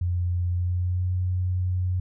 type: tone with pitch glide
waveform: sine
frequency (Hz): 88.4 to 91.1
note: F2 to F#2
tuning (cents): +22 to -26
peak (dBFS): -22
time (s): 0.01-2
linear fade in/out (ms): 5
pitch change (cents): +52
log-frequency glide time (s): 0.51-1.11
effects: none